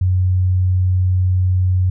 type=tone; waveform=sine; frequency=92 Hz; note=F#2; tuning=9 cents flat; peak=-12 dBFS; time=0.01-1.9 s; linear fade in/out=5 ms; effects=none